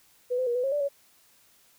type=tone with pitch steps; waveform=sine; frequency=495.2 / 512 / 477.9 / 497.4 / 542 / 584 / 562 Hz; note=B4 / C5 / A#4 / B4 / C#5 / D5 / C#5; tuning=+5 / -38 / +43 / +12 / -39 / -10 / +24 cents; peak=-24 dBFS; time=0.3-0.888 s; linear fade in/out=20 ms; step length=84 ms; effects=white hiss -61 dBFS RMS until 1.78 s